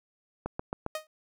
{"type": "click train", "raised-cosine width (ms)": 1, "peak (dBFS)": -18, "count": 4, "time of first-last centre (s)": [0.46, 0.864], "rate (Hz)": 7.43}
{"type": "tone with exponential decay", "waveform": "sawtooth", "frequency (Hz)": 622.3, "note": "D#5", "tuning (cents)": 0, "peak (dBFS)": -25, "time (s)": [0.95, 1.07], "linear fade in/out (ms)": 2, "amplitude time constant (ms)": 26}
{"effects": []}